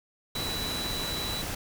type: tone in noise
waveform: sine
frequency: 3951 Hz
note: B7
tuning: in tune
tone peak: -33 dBFS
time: 0.35-1.42 s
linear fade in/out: 5 ms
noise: pink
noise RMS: -34 dBFS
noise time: 0.35-1.55 s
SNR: -2 dB
effects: none